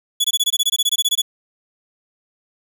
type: tone bursts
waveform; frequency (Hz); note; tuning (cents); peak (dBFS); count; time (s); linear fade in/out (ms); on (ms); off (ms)
sawtooth; 3404; G#7; +42; -11; 16; 0.2-1.219; 10; 44; 21
effects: none